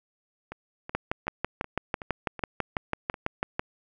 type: two click trains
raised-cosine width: 0.5 ms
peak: -22 / -11 dBFS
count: 8 / 17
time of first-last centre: 0.52-3.142 / 0.95-3.595 s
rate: 2.67 / 6.05 Hz
effects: none